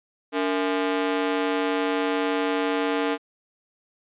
sawtooth ring-modulated tone, 374 Hz, F#4, 19 cents sharp, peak -15 dBFS, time 0.32-3.18 s, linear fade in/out 50 ms, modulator 86.4 Hz, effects resampled to 8000 Hz

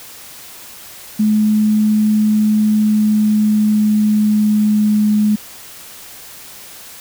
sine tone with pitch glide, 213.4 to 210.9 Hz, G#3 to G#3, +47 to +27 cents, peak -10 dBFS, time 1.19-5.36 s, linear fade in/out 10 ms, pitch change -20 cents, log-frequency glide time 2.62-5.17 s, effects white hiss -36 dBFS RMS until 7 s

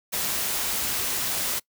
white noise, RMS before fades -27 dBFS, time 0.12-1.6 s, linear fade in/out 20 ms, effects noise-tail reverb RT60 0.1 s tail -23 dB re dry

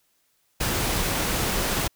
pink noise, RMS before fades -25 dBFS, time 0.6-1.88 s, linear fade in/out 10 ms, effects white hiss -68 dBFS RMS until 1.95 s

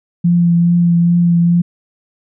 sine tone with vibrato, 172 Hz, F3, 26 cents flat, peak -8 dBFS, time 0.24-1.62 s, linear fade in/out 10 ms, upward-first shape triangle, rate 2.4 Hz, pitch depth 19 cents each way, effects none

